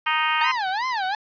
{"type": "harmonic tone", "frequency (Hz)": 311.1, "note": "D#4", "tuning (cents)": 0, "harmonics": [3, 4, 5, 6, 7, 8, 9, 10], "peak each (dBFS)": [-25, -25, -29, -28, -30, -28, -30, -32], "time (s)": [0.06, 0.52], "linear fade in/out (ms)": 10}
{"type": "tone with vibrato", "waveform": "30% pulse", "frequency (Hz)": 880, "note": "A5", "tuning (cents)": 0, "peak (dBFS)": -20, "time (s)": [0.41, 1.15], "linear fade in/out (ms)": 2, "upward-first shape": "sine", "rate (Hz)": 2.7, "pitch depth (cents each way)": 290}
{"effects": ["resampled to 11025 Hz", "8-bit"]}